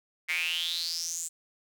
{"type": "tone with high-pass filter sweep", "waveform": "square", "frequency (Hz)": 83.7, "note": "E2", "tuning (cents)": 27, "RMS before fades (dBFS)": -32, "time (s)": [0.28, 1.29], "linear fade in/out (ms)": 20, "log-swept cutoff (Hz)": [2100, 7800], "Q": 8.8, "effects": []}